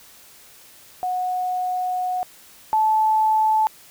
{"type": "tone pair in turn", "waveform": "sine", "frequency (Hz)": [732, 870.5], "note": ["F#5", "A5"], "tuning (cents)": [-19, -19], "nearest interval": "minor third", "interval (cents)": 300, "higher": "second", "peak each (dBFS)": [-21, -15], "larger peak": "second", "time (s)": [[1.03, 2.23], [2.73, 3.67]], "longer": "first", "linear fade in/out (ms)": 0, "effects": ["white hiss -48 dBFS RMS until 3.9 s"]}